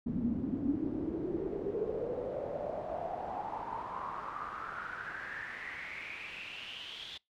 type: noise with band-pass filter sweep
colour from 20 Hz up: brown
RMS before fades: -38 dBFS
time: 0.06-7.18 s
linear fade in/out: 10 ms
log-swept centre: 220 to 3500 Hz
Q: 7.2
effects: noise-tail reverb RT60 0.2 s tail -25 dB re dry